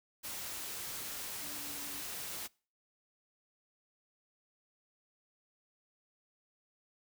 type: tone in noise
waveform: sine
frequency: 287.9 Hz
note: D4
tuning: 34 cents flat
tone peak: -53 dBFS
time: 1.41-2.02 s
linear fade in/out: 20 ms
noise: white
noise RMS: -42 dBFS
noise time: 0.23-2.48 s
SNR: -14 dB
effects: noise-tail reverb RT60 0.4 s tail -25 dB re dry